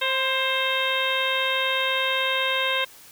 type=harmonic tone with a mistuned harmonic; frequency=529 Hz; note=C5; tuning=19 cents sharp; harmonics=1 / 2 / 3 / 4 / 5 / 6 / 7; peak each=-29 / -29 / -29 / -29 / -29 / -29 / -29 dBFS; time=0.01-2.85 s; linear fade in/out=10 ms; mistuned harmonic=2; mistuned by=-30 cents; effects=white hiss -48 dBFS RMS until 3.11 s